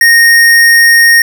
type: tone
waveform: square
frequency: 1856 Hz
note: A#6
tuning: 8 cents flat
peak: -3 dBFS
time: 0.01-1.22 s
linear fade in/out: 2 ms
effects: none